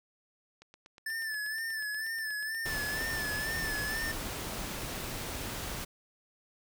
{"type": "click train", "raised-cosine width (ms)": 0.2, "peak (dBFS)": -35, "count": 22, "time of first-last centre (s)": [0.62, 3.15], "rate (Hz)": 8.3}
{"type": "tone with vibrato", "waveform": "square", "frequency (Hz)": 1753, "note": "A6", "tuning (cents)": -7, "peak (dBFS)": -34, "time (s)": [1.06, 4.12], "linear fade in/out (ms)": 5, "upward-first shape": "sine", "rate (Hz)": 2.1, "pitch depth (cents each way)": 59}
{"type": "noise", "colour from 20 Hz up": "pink", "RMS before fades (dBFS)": -38, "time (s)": [2.65, 5.85], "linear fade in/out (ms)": 10}
{"effects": []}